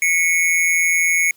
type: tone with amplitude modulation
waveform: square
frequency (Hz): 2200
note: C#7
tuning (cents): -14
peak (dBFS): -12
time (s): 0.02-1.31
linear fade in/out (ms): 2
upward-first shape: sine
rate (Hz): 168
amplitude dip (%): 65
effects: white hiss -57 dBFS RMS until 1.36 s

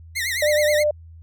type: tone with vibrato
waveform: sawtooth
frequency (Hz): 1979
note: B6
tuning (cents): +3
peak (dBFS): -19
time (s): 0.15-0.84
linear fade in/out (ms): 20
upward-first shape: triangle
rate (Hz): 9.4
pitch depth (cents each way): 180
type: tone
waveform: sine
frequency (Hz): 598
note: D5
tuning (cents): +31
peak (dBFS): -16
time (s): 0.42-0.91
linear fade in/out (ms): 5
effects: added 82 Hz sine -40 dBFS peak until 1.22 s

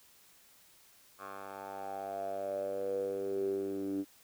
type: tone with band-pass filter sweep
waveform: 10% pulse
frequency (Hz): 98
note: G2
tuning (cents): 0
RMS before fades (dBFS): -37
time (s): 1.18-4.05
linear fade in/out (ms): 50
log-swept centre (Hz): 1100 to 300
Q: 8.3
effects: white hiss -62 dBFS RMS until 4.23 s

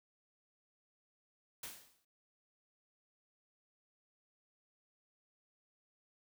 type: noise with exponential decay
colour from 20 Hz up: white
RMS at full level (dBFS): -43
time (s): 1.63-2.05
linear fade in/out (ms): 5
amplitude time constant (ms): 91
effects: none

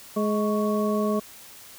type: harmonic tone with a mistuned harmonic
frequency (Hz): 210.4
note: G#3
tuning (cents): +23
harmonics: 1 / 2 / 3 / 5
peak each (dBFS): -24 / -27 / -29 / -31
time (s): 0.16-1.2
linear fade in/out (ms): 10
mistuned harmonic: 5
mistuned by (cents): +93
effects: white hiss -46 dBFS RMS until 1.78 s

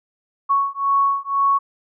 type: beating tone pair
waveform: sine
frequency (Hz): 1108.7 / 1110.7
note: C#6 / C#6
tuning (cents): 0 / +3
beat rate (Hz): 2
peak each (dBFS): -19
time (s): 0.49-1.59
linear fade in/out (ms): 20
effects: none

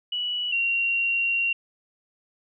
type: tone pair in turn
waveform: sine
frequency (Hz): 2943 / 2754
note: F#7 / F7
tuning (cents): -10 / -25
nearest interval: minor second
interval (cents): 115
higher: first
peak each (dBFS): -25 / -21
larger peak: second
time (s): 0.12-0.52 / 0.52-1.53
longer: second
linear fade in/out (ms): 5
effects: none

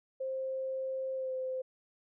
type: tone with pitch glide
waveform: sine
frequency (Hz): 527 to 517.9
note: C5 to C5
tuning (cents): +12 to -18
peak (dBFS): -33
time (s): 0.2-1.62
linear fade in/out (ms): 10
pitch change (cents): -30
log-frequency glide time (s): 1.15-1.33
effects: none

